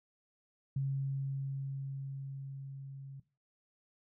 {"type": "tone with level ramp", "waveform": "sine", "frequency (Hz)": 136.6, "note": "C#3", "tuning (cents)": -25, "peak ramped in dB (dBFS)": [-30, -44], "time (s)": [0.76, 3.2], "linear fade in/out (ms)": 5, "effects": ["noise-tail reverb RT60 0.3 s tail -17 dB re dry"]}